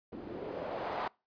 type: noise with low-pass filter sweep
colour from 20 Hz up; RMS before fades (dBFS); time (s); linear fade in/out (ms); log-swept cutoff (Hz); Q
blue; -39; 0.12-1.08; 5; 290 to 910; 1.9
effects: noise-tail reverb RT60 0.3 s tail -26 dB re dry + resampled to 11025 Hz